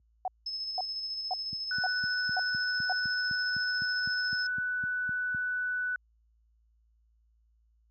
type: tone bursts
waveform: sine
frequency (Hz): 744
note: F#5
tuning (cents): +9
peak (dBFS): -28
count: 6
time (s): 0.25-2.924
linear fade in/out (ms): 2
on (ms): 29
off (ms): 500
type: tone with tremolo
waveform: sine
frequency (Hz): 5200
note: E8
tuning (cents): -24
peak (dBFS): -32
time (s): 0.46-4.47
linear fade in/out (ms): 5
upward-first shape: square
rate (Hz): 14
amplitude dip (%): 30
type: click train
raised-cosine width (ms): 5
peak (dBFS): -29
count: 16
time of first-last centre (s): 1.53-5.347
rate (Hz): 3.93
type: tone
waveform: sine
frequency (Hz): 1489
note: F#6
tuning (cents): +11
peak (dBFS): -29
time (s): 1.71-5.96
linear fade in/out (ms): 2
effects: added 56 Hz sine -54 dBFS peak until 7.9 s + high-pass 100 Hz 12 dB/octave